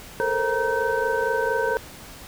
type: tone cluster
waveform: sine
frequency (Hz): 439.3 / 463.6 / 528 / 943 / 1535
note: A4 / A#4 / C5 / A#5 / G6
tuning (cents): -3 / -10 / +16 / +20 / -37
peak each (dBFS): -27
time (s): 0.2-1.77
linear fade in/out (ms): 0
effects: pink hiss -42 dBFS RMS until 2.27 s